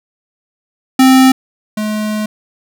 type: tone pair in turn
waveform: square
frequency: 261.6 / 213.3 Hz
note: C4 / G#3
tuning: 0 / +46 cents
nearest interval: major third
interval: 354 cents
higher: first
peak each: -5 / -16 dBFS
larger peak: first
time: 0.99-1.32 / 1.77-2.26 s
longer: second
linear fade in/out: 5 ms
effects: none